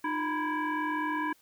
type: tone with frequency modulation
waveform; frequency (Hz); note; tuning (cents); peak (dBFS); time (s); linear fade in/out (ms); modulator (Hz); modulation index
sine; 349.2; F4; 0; -28; 0.04-1.33; 5; 654; 2.2
effects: white hiss -64 dBFS RMS until 1.41 s